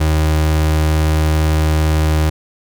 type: tone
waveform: 35% pulse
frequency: 77.78 Hz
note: D#2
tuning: in tune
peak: -10 dBFS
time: 0-2.3 s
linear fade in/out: 10 ms
effects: none